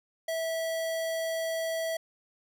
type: tone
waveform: square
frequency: 653 Hz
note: E5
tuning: 17 cents flat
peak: -30 dBFS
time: 0.28-1.97 s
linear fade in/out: 5 ms
effects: none